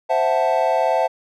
triangle chord, F# half-diminished seventh, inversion second, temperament equal, 523.3 / 659.3 / 740 / 880 Hz, C5 / E5 / F#5 / A5, 0 / 0 / 0 / 0 cents, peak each -20 / -18 / -20 / -20 dBFS, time 0.09-1.08 s, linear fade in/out 20 ms, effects none

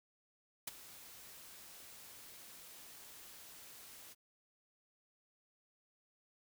white noise with ADSR envelope, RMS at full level -39 dBFS, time 0.67-4.15 s, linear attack 7 ms, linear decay 18 ms, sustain -16 dB, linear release 31 ms, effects none

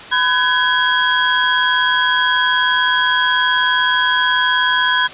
sine tone cluster, 1006 / 1516 / 1675 / 3284 Hz, B5 / F#6 / G#6 / G#7, +32 / +42 / +14 / -20 cents, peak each -18 dBFS, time 0.11-5.08 s, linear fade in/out 20 ms, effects white hiss -33 dBFS RMS until 5.13 s + resampled to 8000 Hz

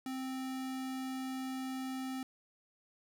square tone, 261.6 Hz, C4, in tune, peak -38 dBFS, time 0.06-2.23 s, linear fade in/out 2 ms, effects none

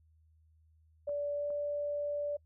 sine tone with pitch glide, 579 to 582.7 Hz, D5 to D5, -25 to -14 cents, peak -32 dBFS, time 1.07-2.37 s, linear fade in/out 10 ms, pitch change +11 cents, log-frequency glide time 1.34-1.47 s
clicks, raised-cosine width 1 ms, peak -40 / -41 dBFS, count 2, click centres 1.093 / 1.504 s
effects noise-tail reverb RT60 0.1 s tail -26 dB re dry + added 79 Hz sine -63 dBFS peak until 2.45 s

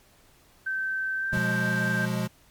sine tone with pitch glide, 1547 to 1571.3 Hz, G6 to G6, -23 to +4 cents, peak -26 dBFS, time 0.66-2.06 s, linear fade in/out 10 ms, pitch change +27 cents, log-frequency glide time 1.17-1.29 s
square chord, F diminished, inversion second, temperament equal with one note detuned, 123.47 / 177.26 / 207.7 Hz, Cb3 / F3 / Ab3, 0 / +26 / 0 cents, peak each -31 dBFS, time 1.32-2.28 s, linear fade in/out 20 ms
clicks, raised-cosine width 5 ms, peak -24 dBFS, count 2, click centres 1.332 / 1.372 s
effects pink hiss -59 dBFS RMS until 2.5 s + MP3 96 kbps

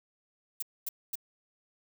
violet noise bursts, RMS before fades -34 dBFS, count 3, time 0.6-1.155 s, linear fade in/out 5 ms, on 25 ms, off 240 ms, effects none

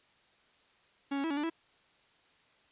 45% pulse tone with pitch steps, 278.8 / 277 / 326.2 / 283.2 / 295.6 / 329.2 Hz, C#4 / C#4 / E4 / C#4 / D4 / E4, +10 / -1 / -18 / +37 / +11 / -2 cents, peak -31 dBFS, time 1.11-1.5 s, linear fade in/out 10 ms, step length 65 ms, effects white hiss -66 dBFS RMS until 2.71 s + resampled to 8000 Hz

